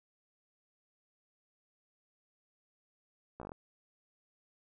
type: slowing click train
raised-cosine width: 1 ms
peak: -30 dBFS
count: 7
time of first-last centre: 3.4-3.519 s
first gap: 15 ms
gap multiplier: 1.11
effects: none